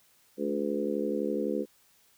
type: harmonic tone with a mistuned harmonic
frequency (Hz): 71.9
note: D2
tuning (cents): -36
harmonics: 3 / 4 / 5 / 6 / 7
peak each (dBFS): -34 / -34 / -34 / -34 / -34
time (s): 0.37-1.66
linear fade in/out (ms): 50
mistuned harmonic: 3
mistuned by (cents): -28
effects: white hiss -64 dBFS RMS until 2.17 s